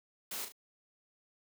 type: noise with echo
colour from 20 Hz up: white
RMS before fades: -40 dBFS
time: 0.31-0.45 s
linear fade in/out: 5 ms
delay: 36 ms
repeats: 2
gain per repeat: -7 dB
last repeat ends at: 0.522 s
effects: high-pass 150 Hz 12 dB/octave